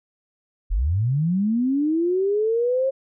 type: linear sweep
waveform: sine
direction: up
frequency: 36.71 to 542 Hz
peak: -18 dBFS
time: 0.7-2.91 s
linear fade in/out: 20 ms
effects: none